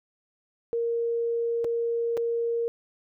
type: tone with dropouts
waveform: sine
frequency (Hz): 466.2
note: A#4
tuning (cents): 0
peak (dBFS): -24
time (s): 0.73-2.68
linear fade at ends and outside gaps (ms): 0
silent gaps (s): 1.644-1.648 / 2.17-2.175
effects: none